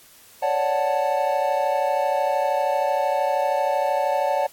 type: chord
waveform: triangle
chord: D major seventh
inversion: third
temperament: equal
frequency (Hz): 554.4 / 587.3 / 740 / 880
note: C#5 / D5 / F#5 / A5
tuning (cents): 0 / 0 / 0 / 0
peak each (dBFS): -23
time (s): 0.42-4.47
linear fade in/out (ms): 10
effects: white hiss -50 dBFS RMS until 4.52 s + AAC 64 kbps

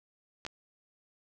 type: clicks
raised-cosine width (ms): 0.2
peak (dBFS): -21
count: 2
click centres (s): 0.451 / 0.465
effects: none

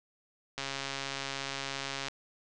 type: click train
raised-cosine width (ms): 0.2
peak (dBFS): -18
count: 207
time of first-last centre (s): 0.58-2.084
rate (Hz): 137
effects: resampled to 22050 Hz

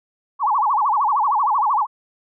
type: tone with vibrato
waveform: sine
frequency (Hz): 976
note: B5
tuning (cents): -21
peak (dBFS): -15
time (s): 0.39-1.87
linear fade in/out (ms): 50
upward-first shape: sine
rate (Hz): 13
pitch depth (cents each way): 290
effects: none

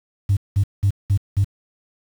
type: tone bursts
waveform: sine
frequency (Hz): 99.1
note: G2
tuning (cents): +19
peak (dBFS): -12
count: 5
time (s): 0.29-1.445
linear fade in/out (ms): 10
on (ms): 79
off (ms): 190
effects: tanh soft clip ceiling -10 dBFS + 7-bit

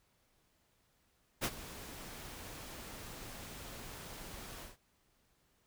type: noise with ADSR envelope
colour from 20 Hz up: pink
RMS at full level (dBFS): -32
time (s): 1.41-4.77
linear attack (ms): 34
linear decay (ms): 54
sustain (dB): -16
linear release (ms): 150
effects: pink hiss -74 dBFS RMS until 5.66 s

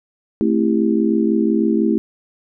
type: chord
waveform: sine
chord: A minor seventh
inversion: none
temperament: just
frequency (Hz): 220 / 264 / 330 / 396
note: A3 / C4 / E4 / G4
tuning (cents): 0 / +16 / +2 / +18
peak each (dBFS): -17 / -22 / -18 / -22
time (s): 0.41-1.98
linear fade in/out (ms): 0
effects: none

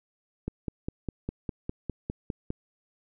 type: click train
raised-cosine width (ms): 3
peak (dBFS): -18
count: 11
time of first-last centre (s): 0.48-2.504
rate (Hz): 4.94
effects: none

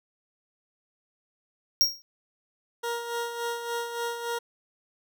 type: tone with exponential decay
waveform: square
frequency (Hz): 5588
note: F8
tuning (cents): 0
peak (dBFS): -15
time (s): 1.81-2.02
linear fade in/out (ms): 0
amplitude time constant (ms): 44
type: tone with tremolo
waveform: 20% pulse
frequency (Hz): 470.6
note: A#4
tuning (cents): +16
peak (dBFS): -23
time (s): 2.83-4.39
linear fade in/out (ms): 10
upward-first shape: sine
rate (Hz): 3.5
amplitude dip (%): 55
effects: none

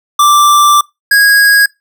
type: tone pair in turn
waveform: square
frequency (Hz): 1174.7 / 1647.9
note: D6 / G#6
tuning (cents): 0 / -14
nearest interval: tritone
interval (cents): 586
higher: second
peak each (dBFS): -5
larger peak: neither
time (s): 0.19-0.81 / 1.11-1.66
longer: first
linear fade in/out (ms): 5
effects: noise-tail reverb RT60 0.2 s tail -23 dB re dry

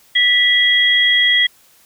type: tone pair together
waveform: sine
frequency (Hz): 1964 / 3290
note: B6 / G#7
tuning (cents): -10 / -17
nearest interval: major sixth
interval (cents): 893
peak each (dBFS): -13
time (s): 0.15-1.47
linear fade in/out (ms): 10
effects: white hiss -51 dBFS RMS until 1.85 s

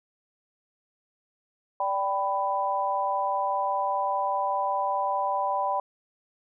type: tone cluster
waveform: sine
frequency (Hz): 584 / 782 / 993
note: D5 / G5 / B5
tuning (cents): -10 / -4 / +9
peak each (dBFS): -31 / -28 / -27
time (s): 1.8-5.8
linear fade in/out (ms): 2
effects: none

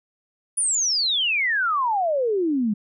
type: exponential sweep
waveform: sine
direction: down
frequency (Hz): 9956 to 199.7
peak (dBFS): -19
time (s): 0.57-2.74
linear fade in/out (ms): 10
effects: none

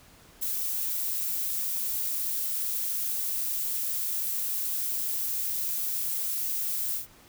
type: noise with ADSR envelope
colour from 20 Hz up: violet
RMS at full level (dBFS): -28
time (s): 0.41-7.07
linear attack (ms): 19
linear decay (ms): 10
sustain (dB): -2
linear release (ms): 120
effects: pink hiss -55 dBFS RMS until 7.28 s

